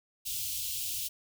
white band-stop noise, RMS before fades -35 dBFS, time 0.25-1.09 s, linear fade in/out 20 ms, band 120 to 2700 Hz, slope 48 dB/octave, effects none

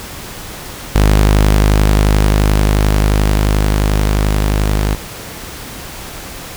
sawtooth tone with level ramp, 51.4 Hz, G#1, 17 cents flat, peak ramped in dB -3 to -8 dBFS, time 0.95-4.95 s, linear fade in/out 5 ms, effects pink hiss -29 dBFS RMS until 6.56 s

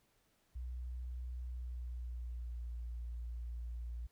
sine tone with pitch glide, 61.74 to 58.82 Hz, B1 to A#1, 0 to +16 cents, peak -39 dBFS, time 0.55-4.07 s, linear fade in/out 10 ms, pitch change -84 cents, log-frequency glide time 1.39-2.76 s, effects tanh soft clip ceiling -36 dBFS + pink hiss -75 dBFS RMS until 4.11 s

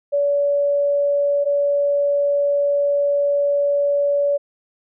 sine tone pair in turn, 571 / 571 Hz, D5 / D5, -49 / -49 cents, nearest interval unison, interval 0 cents, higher neither, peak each -15 dBFS, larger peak neither, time 0.12-1.45 / 1.45-4.38 s, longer second, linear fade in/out 20 ms, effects none

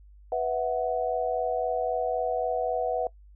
sine chord, B suspended fourth, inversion none, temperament equal with one note detuned, 493.9 / 656.2 / 740 Hz, B4 / E5 / F#5, 0 / -8 / 0 cents, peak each -29 dBFS, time 0.32-3.07 s, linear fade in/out 2 ms, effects noise-tail reverb RT60 0.1 s tail -21 dB re dry + added 50 Hz sine -49 dBFS peak until 3.35 s

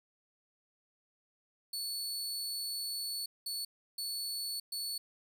sawtooth tone bursts at uneven times, 4435 Hz, C#8, in tune, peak -33 dBFS, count 4, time 1.73-3.26 / 3.46-3.65 / 3.98-4.6 / 4.72-4.98 s, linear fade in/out 5 ms, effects none

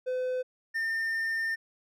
triangle tone pair in turn, 508 / 1808.2 Hz, B4 / A6, +49 / +47 cents, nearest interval octave + minor seventh, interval 2198 cents, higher second, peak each -26 dBFS, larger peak neither, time 0.06-0.43 / 0.74-1.56 s, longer second, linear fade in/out 20 ms, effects none

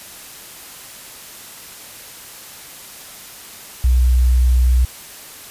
sine tone, 62.3 Hz, B1, 16 cents sharp, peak -10 dBFS, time 3.84-4.85 s, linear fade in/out 5 ms, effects white hiss -37 dBFS RMS until 5.5 s + resampled to 32000 Hz

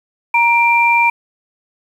sine tone pair together, 940 / 2366 Hz, A#5 / D7, +14 / +12 cents, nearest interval octave + major third, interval 1598 cents, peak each -12 dBFS, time 0.34-1.1 s, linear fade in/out 5 ms, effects 7-bit

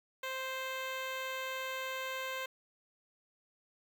10% pulse tone with notch filter, 523.3 Hz, C5, in tune, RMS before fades -39 dBFS, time 0.23-2.46 s, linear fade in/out 5 ms, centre 8900 Hz, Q 1.5, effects 11-bit

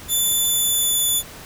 5% pulse tone with pitch glide, 3504 to 3482 Hz, A7 to A7, -8 to -19 cents, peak -10 dBFS, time 0.08-1.23 s, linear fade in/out 50 ms, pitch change -11 cents, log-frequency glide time 0.34-1.07 s, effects pink hiss -39 dBFS RMS until 1.45 s

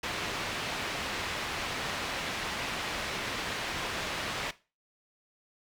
white low-pass noise, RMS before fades -35 dBFS, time 0.03-4.51 s, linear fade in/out 5 ms, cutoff 3000 Hz, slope 12 dB/octave, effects noise-tail reverb RT60 0.3 s tail -17 dB re dry

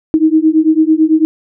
sine beating tone pair, 311.1 / 320.1 Hz, D#4 / D#4, 0 / +49 cents, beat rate 9 Hz, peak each -10 dBFS, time 0.14-1.25 s, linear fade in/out 0 ms, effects none

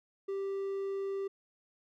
triangle tone, 392 Hz, G4, in tune, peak -31 dBFS, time 0.28-1.28 s, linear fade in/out 10 ms, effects none

